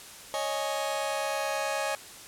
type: chord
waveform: sawtooth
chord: C# suspended second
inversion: none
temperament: just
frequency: 554.4 / 623.7 / 831.5 Hz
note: C#5 / D#5 / G#5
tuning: 0 / +4 / +2 cents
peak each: -29 dBFS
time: 0.34-1.95 s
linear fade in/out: 0 ms
effects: white hiss -46 dBFS RMS until 2.27 s + low-pass 11000 Hz 12 dB/octave